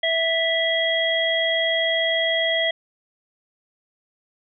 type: harmonic tone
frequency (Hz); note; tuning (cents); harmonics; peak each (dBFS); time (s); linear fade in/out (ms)
657; E5; -6; 1 / 3 / 5; -23 / -23 / -23; 0.03-2.71; 5
effects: none